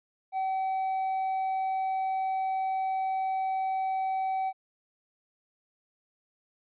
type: tone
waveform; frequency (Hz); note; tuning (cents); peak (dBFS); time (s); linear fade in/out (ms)
triangle; 763; G5; -47; -25; 0.32-4.53; 50
effects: resampled to 8000 Hz